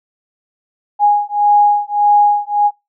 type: beating tone pair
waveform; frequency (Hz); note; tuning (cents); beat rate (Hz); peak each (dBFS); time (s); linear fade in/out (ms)
sine; 825 / 826.7; G#5 / G#5; -12 / -8; 1.7; -12; 0.99-2.71; 50
effects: noise-tail reverb RT60 0.2 s tail -23 dB re dry